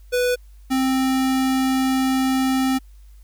square tone pair in turn, 493.9 / 262.8 Hz, B4 / C4, 0 / +8 cents, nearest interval major seventh, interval 1092 cents, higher first, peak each -18 dBFS, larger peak neither, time 0.12-0.36 / 0.7-2.79 s, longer second, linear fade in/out 20 ms, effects added 50 Hz sine -42 dBFS peak until 3.23 s + white hiss -62 dBFS RMS until 3.23 s

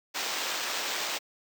white noise with sample-and-hold, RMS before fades -32 dBFS, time 0.14-1.19 s, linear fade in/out 20 ms, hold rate 11025 Hz, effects high-pass 400 Hz 12 dB/octave

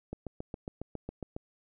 click train, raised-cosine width 2 ms, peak -24 dBFS, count 10, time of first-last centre 0.13-1.365 s, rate 7.29 Hz, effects none

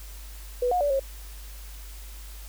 sine tone with pitch steps, 493.5 / 720 / 577 / 542 Hz, B4 / F#5 / D5 / C#5, -1 / -47 / -31 / -39 cents, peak -21 dBFS, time 0.62-0.996 s, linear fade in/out 5 ms, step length 94 ms, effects added 50 Hz sine -39 dBFS peak until 2.48 s + white hiss -48 dBFS RMS until 2.48 s

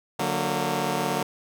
10% pulse chord, D augmented, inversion none, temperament just, 146.83 / 183.54 / 229.4 Hz, D3 / F#3 / A#3, 0 / -14 / -28 cents, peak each -21 dBFS, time 0.19-1.23 s, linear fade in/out 5 ms, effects none

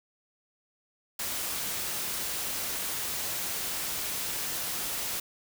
white noise, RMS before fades -33 dBFS, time 1.19-5.2 s, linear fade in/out 5 ms, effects none

